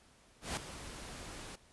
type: noise with ADSR envelope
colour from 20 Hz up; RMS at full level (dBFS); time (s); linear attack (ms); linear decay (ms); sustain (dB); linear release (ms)
pink; -35; 0.41-1.56; 160; 3; -12; 10
effects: pink hiss -64 dBFS RMS until 1.72 s + resampled to 24000 Hz